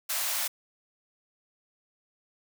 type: high-pass noise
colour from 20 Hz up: white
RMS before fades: -30 dBFS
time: 0.09-0.48 s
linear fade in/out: 10 ms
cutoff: 560 Hz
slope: 96 dB/octave
effects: none